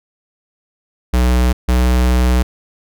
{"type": "tone pair in turn", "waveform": "square", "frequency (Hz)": [61.74, 62.08], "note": ["B1", "B1"], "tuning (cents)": [0, 10], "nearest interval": "unison", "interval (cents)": 10, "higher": "second", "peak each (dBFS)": -11, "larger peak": "neither", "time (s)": [[1.13, 1.53], [1.68, 2.43]], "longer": "second", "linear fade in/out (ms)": 10, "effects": []}